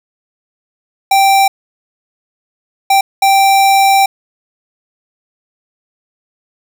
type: tone bursts at uneven times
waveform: square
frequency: 783 Hz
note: G5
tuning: 2 cents flat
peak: -7 dBFS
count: 3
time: 1.11-1.48 / 2.9-3.01 / 3.22-4.06 s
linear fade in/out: 5 ms
effects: none